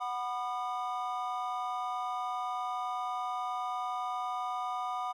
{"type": "chord", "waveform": "triangle", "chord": "B major", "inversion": "second", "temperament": "equal with one note detuned", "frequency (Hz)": [740, 987.8, 1216.8], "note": ["F#5", "B5", "D#6"], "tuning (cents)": [0, 0, -39], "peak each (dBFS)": [-34, -37, -35], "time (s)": [0, 5.13], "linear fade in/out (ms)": 20, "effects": []}